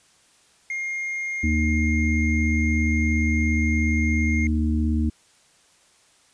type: tone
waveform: triangle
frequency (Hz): 2128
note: C7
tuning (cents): +29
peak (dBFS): -24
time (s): 0.7-4.47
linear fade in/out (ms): 2
type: harmonic tone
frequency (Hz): 77.1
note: D#2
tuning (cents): -15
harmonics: 1 / 3 / 4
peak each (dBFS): -21 / -24 / -28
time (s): 1.43-5.1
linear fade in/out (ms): 10
effects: white hiss -58 dBFS RMS until 6.33 s + resampled to 22050 Hz